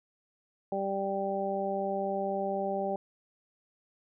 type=harmonic tone; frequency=196 Hz; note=G3; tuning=in tune; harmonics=1 / 2 / 3 / 4; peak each=-37 / -35 / -33 / -34 dBFS; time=0.72-2.96 s; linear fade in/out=2 ms; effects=none